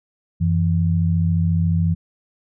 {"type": "tone pair together", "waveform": "sine", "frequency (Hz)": [91.5, 165.69], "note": ["F#2", "E3"], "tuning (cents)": [-19, 9], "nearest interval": "minor seventh", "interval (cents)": 1028, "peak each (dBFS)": -18, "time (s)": [0.4, 1.95], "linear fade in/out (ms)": 20, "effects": []}